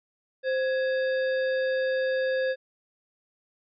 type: harmonic tone with a mistuned harmonic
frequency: 522 Hz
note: C5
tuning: 4 cents flat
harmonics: 1 / 3 / 5 / 7 / 9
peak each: -24 / -32 / -46 / -44 / -47 dBFS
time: 0.43-2.56 s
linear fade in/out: 50 ms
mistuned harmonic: 3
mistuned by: +110 cents
effects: none